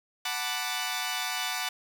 10% pulse chord, B minor seventh, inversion second, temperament equal, 740 / 880 / 987.8 / 1174.7 Hz, F#5 / A5 / B5 / D6, 0 / 0 / 0 / 0 cents, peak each -25 / -28 / -29 / -27 dBFS, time 0.25-1.69 s, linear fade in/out 5 ms, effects none

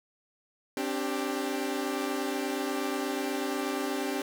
sawtooth chord, C suspended second, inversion none, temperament equal with one note detuned, 265.4 / 293.7 / 392 Hz, C4 / D4 / G4, +25 / 0 / 0 cents, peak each -30 dBFS, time 0.77-4.22 s, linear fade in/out 2 ms, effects none

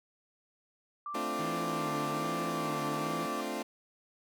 sine tone with pitch glide, 1174.7 to 1163.9 Hz, D6 to D6, 0 to -16 cents, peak -36 dBFS, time 1.06-3.41 s, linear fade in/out 2 ms, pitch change -16 cents, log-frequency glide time 2.46-2.53 s
20% pulse chord, D minor seventh, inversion second, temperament equal, 220 / 261.6 / 293.7 / 349.2 Hz, A3 / C4 / D4 / F4, 0 / 0 / 0 / 0 cents, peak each -35 dBFS, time 1.14-3.63 s, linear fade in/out 10 ms
25% pulse tone with vibrato, 157.9 Hz, D#3, 26 cents sharp, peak -35 dBFS, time 1.39-3.26 s, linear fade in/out 5 ms, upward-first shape sine, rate 1.2 Hz, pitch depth 110 cents each way
effects none

